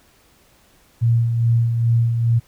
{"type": "tone with tremolo", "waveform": "sine", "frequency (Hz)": 116.54, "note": "A#2", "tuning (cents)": 0, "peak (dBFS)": -12, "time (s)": [1.01, 2.4], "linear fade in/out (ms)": 20, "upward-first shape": "sine", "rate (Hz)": 2.4, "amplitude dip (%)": 45, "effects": ["pink hiss -55 dBFS RMS until 2.47 s"]}